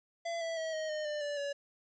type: tone with pitch steps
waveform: square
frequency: 676 / 659.4 / 643.2 / 627.5 / 612.1 / 597.1 / 582.4 / 568.1 Hz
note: E5 / E5 / E5 / D#5 / D#5 / D5 / D5 / C#5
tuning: +43 / 0 / -43 / +15 / -28 / +29 / -15 / +42 cents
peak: -35 dBFS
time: 0.25-1.53 s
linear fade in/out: 10 ms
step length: 160 ms
effects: resampled to 16000 Hz + 11-bit